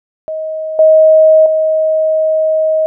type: tone with level steps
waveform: sine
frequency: 630 Hz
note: D#5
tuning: 21 cents sharp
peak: -17 / -3 / -9 dBFS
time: 0.28-2.86 s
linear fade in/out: 0 ms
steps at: 0.79 / 1.46 s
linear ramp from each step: 2 ms
effects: none